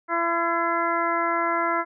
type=harmonic tone with a mistuned harmonic; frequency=337.4 Hz; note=E4; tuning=40 cents sharp; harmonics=1 / 2 / 3 / 4 / 5 / 6; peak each=-30 / -28 / -26 / -26 / -32 / -32 dBFS; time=0.08-1.85 s; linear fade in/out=50 ms; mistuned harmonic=6; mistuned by=+23 cents; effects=none